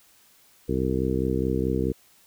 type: harmonic tone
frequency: 64.7 Hz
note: C2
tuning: 19 cents flat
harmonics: 1 / 2 / 3 / 4 / 5 / 6 / 7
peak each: -30 / -30 / -30 / -30 / -30 / -30 / -30 dBFS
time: 0.68-1.93 s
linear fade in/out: 20 ms
effects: white hiss -58 dBFS RMS until 2.26 s